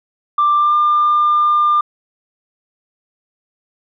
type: tone with pitch glide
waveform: sine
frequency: 1181 to 1199.6 Hz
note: D6 to D6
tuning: +9 to +36 cents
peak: -9 dBFS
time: 0.38-1.81 s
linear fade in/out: 5 ms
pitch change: +27 cents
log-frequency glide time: 0.56-0.76 s
effects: tanh soft clip ceiling -7 dBFS